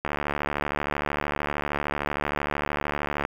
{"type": "click train", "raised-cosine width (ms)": 0.5, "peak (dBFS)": -11, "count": 235, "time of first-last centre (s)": [0.05, 3.251], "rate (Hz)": 73.1, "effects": ["7-bit"]}